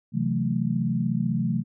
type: chord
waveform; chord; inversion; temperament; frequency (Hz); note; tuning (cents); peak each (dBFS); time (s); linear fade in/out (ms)
sine; F# half-diminished seventh; second; equal with one note detuned; 130.81 / 164.81 / 185 / 220.9; C3 / E3 / F#3 / A3; 0 / 0 / 0 / +7; -28 / -28 / -28 / -27; 0.12-1.64; 50
effects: none